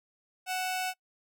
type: tone pair together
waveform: sawtooth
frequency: 742 / 2637 Hz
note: F#5 / E7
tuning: +5 / 0 cents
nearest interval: octave + minor seventh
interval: 2195 cents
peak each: -27 / -35 dBFS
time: 0.46-0.94 s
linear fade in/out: 50 ms
effects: noise-tail reverb RT60 0.1 s tail -25 dB re dry